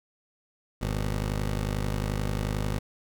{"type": "tone pair together", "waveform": "15% pulse", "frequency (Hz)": [51.25, 121.9], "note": ["G#1", "B2"], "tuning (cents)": [-22, -22], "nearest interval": "octave + minor third", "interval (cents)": 1500, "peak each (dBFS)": [-21, -31], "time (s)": [0.81, 2.79], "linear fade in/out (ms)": 10, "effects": []}